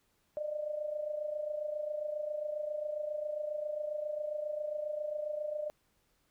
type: tone with amplitude modulation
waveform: sine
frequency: 602 Hz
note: D5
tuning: 43 cents sharp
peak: -31 dBFS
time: 0.37-5.7 s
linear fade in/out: 0 ms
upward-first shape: sine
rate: 27.4 Hz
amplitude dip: 65%
effects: pink hiss -74 dBFS RMS until 6.3 s